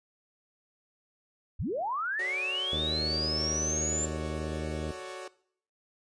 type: linear sweep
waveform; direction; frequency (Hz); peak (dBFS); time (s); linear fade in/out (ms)
sine; up; 38.87 to 7310; -29; 1.59-4.06; 10
type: chord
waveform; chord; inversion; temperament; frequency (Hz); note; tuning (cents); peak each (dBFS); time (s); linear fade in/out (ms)
sawtooth; D major seventh; first; equal; 370 / 440 / 554.4 / 587.3; F#4 / A4 / C#5 / D5; 0 / 0 / 0 / 0; -38 / -44 / -40 / -44; 2.19-5.28; 5
type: harmonic tone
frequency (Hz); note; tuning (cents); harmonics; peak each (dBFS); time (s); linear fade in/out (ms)
77.78; D#2; 0; 1 / 2 / 3 / 4 / 5 / 6 / 7 / 8; -36 / -39 / -41 / -42 / -43 / -44 / -44 / -45; 2.72-4.92; 10
effects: noise-tail reverb RT60 0.6 s tail -19 dB re dry + resampled to 22050 Hz